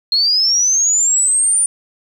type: linear sweep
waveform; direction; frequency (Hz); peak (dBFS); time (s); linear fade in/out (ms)
sine; up; 4200 to 9370; -11; 0.12-1.66; 2
effects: 7-bit